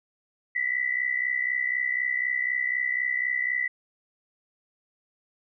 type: tone pair together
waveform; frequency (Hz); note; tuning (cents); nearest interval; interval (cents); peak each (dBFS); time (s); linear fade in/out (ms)
sine; 1948 / 2012; B6 / B6; -24 / +32; minor second; 56; -27; 0.55-3.68; 10
effects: none